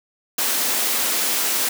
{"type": "high-pass noise", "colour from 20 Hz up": "white", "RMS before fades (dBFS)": -21, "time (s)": [0.38, 1.69], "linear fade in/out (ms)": 5, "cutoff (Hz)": 210, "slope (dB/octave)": 48, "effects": []}